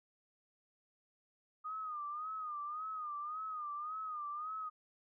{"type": "tone with vibrato", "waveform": "sine", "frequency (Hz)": 1229, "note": "D#6", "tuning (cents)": -22, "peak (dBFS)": -39, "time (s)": [1.64, 4.7], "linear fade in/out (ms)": 20, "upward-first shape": "sine", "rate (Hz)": 1.8, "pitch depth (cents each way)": 88, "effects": []}